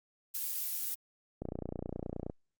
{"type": "noise", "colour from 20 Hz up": "violet", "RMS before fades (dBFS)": -36, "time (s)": [0.34, 0.95], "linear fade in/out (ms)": 10}
{"type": "click train", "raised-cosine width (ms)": 2, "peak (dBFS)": -24, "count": 27, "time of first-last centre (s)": [1.42, 2.298], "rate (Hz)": 29.6}
{"effects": ["Opus 48 kbps"]}